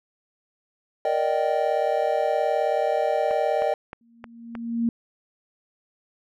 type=chord; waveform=triangle; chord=Eb major seventh; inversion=second; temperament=just; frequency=466.7 / 583.4 / 622.3 / 777.8 Hz; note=Bb4 / D5 / Eb5 / G5; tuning=+2 / -12 / 0 / -14 cents; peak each=-26 / -24 / -23 / -24 dBFS; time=1.05-3.74 s; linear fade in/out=2 ms
type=click train; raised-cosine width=0.5 ms; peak=-21 dBFS; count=5; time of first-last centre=3.31-4.552 s; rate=3.22 Hz
type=tone with exponential growth; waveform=sine; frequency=232.6 Hz; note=A#3; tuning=4 cents flat; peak=-18 dBFS; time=4.01-4.89 s; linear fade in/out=2 ms; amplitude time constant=190 ms
effects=none